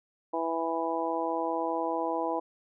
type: harmonic tone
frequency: 164.81 Hz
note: E3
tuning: in tune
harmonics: 2 / 3 / 4 / 5 / 6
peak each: -34 / -34 / -34 / -34 / -34 dBFS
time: 0.33-2.4 s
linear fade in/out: 10 ms
effects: none